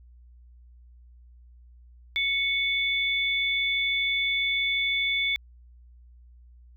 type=tone pair together; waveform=sine; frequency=2217 / 3487 Hz; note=C#7 / A7; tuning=0 / -16 cents; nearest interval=minor sixth; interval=784 cents; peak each=-25 / -27 dBFS; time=2.16-5.36 s; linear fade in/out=0 ms; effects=added 60 Hz sine -49 dBFS peak until 6.76 s